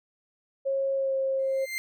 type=tone with pitch glide; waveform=sine; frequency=543 to 535.5 Hz; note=C#5 to C5; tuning=-36 to +40 cents; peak=-24 dBFS; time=0.65-1.66 s; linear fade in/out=20 ms; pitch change=-24 cents; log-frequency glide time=0.95-1.15 s
type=tone with exponential growth; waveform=40% pulse; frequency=2093 Hz; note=C7; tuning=in tune; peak=-26 dBFS; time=1.39-1.78 s; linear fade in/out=0 ms; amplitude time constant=84 ms
effects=none